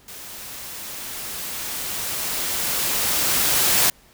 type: noise with level ramp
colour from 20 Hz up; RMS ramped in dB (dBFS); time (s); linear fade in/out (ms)
white; -38 to -17; 0.08-3.9; 2
effects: pink hiss -53 dBFS RMS until 4.13 s